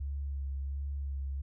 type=tone with vibrato; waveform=sine; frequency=69.3 Hz; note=C#2; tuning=in tune; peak=-33 dBFS; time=0-1.42 s; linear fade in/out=10 ms; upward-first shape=sine; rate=1.4 Hz; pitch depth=25 cents each way; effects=none